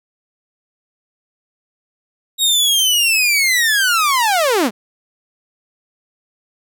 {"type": "linear sweep", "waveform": "sawtooth", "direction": "down", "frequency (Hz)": [3800, 185], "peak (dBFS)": -9, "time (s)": [2.38, 4.71], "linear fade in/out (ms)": 50, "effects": []}